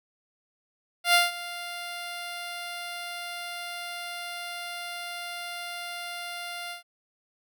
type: tone with ADSR envelope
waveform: 10% pulse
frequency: 698.5 Hz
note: F5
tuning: in tune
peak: -8 dBFS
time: 1.04-6.83 s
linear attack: 100 ms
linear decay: 170 ms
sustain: -18 dB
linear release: 120 ms
effects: none